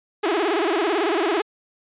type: tone with vibrato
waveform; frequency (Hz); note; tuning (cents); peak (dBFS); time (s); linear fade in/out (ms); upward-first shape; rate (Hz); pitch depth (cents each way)
sawtooth; 370; F#4; 0; -15; 0.23-1.42; 10; sine; 18; 260
effects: resampled to 8000 Hz